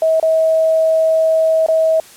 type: tone with dropouts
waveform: sine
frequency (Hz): 642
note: E5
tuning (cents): -46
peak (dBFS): -10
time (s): 0.02-2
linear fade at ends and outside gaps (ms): 2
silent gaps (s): 0.199-0.227 / 1.663-1.685
effects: white hiss -41 dBFS RMS until 2.16 s + low-pass 12000 Hz 12 dB/octave